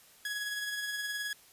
sawtooth tone with tremolo, 1673 Hz, G#6, 12 cents sharp, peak -29 dBFS, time 0.25-1.33 s, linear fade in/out 2 ms, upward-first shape sine, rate 19 Hz, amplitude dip 35%, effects white hiss -59 dBFS RMS until 1.52 s + resampled to 32000 Hz

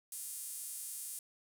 sawtooth tone with high-pass filter, 349.6 Hz, F4, 2 cents sharp, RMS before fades -44 dBFS, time 0.12-1.19 s, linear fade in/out 2 ms, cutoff 9300 Hz, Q 2.2, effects none

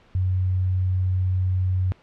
sine tone, 92.5 Hz, F#2, in tune, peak -19 dBFS, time 0.15-1.92 s, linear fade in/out 0 ms, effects pink hiss -55 dBFS RMS until 2.02 s + low-pass 3000 Hz 12 dB/octave

